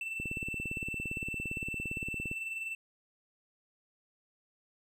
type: tone with tremolo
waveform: triangle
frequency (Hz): 2668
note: E7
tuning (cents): +20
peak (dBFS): -32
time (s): 0.01-2.75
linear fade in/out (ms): 2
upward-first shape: sine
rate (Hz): 20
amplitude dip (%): 50
type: click train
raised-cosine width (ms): 3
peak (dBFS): -27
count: 38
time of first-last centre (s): 0.2-2.314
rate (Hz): 17.5
effects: none